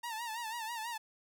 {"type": "tone with vibrato", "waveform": "sawtooth", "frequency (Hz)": 913, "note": "A#5", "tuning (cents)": -36, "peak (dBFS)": -34, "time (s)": [0.03, 0.98], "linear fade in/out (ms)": 10, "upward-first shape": "sine", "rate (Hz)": 6.1, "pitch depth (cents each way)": 91, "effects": []}